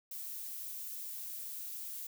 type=noise; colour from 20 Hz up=violet; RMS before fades=-43 dBFS; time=0.11-2.07 s; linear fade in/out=5 ms; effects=none